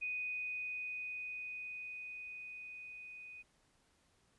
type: tone with level ramp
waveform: sine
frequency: 2489 Hz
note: D#7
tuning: in tune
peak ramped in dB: -36 to -49 dBFS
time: 0.01-3.43 s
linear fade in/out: 20 ms
effects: pink hiss -73 dBFS RMS until 4.38 s + resampled to 24000 Hz